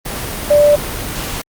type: tone in noise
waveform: sine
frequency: 587.3 Hz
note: D5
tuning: in tune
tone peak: -6 dBFS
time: 0.5-0.76 s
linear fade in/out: 10 ms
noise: pink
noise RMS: -23 dBFS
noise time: 0.05-1.42 s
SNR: +14 dB
effects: Opus 24 kbps